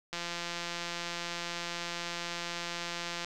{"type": "click train", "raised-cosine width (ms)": 0.2, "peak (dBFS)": -19, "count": 537, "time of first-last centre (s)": [0.13, 3.246], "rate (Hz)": 172, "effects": []}